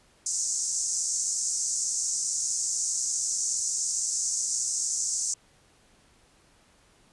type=band-pass noise; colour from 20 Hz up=pink; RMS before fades=-29 dBFS; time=0.26-5.34 s; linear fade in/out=5 ms; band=6000 to 8000 Hz; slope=48 dB/octave; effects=pink hiss -61 dBFS RMS until 7.12 s + resampled to 24000 Hz